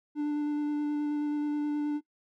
triangle tone with vibrato, 295.6 Hz, D4, 11 cents sharp, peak -25 dBFS, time 0.15-2.01 s, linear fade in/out 50 ms, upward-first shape square, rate 9.4 Hz, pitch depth 8 cents each way, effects noise-tail reverb RT60 0.1 s tail -21 dB re dry

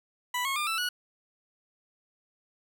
20% pulse tone with pitch steps, 987.8 / 1089.7 / 1202.2 / 1326.2 / 1463 Hz, B5 / C#6 / D6 / E6 / F#6, 0 / -30 / +40 / +10 / -20 cents, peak -23 dBFS, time 0.34-0.89 s, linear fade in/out 5 ms, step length 110 ms, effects none

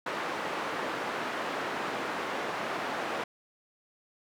white band-pass noise, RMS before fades -34 dBFS, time 0.06-3.24 s, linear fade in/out 5 ms, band 250 to 1400 Hz, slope 12 dB/octave, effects none

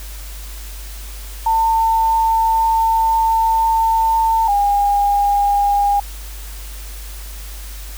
sine tone pair in turn, 899 / 810.7 Hz, A5 / G#5, +37 / -42 cents, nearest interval major second, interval 179 cents, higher first, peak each -12 dBFS, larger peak neither, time 1.46-4.48 / 4.48-6 s, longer first, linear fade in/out 5 ms, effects added 50 Hz sine -29 dBFS peak until 7.97 s + white hiss -37 dBFS RMS until 7.97 s

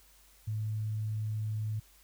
sine tone, 108 Hz, A2, 32 cents flat, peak -31 dBFS, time 0.47-1.8 s, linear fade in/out 10 ms, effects added 50 Hz sine -63 dBFS peak until 2.03 s + white hiss -62 dBFS RMS until 2.03 s

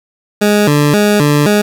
20% pulse tone with vibrato, 174.61 Hz, F3, in tune, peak -3 dBFS, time 0.41-1.62 s, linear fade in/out 10 ms, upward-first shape square, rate 1.9 Hz, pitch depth 300 cents each way, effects 7-bit

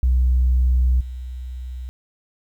sine tone with level steps, 62.8 Hz, B1, 30 cents sharp, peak -12 / -28 dBFS, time 0.03-1.89 s, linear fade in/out 0 ms, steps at 1 s, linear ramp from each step 10 ms, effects tanh soft clip ceiling -11 dBFS + 9-bit

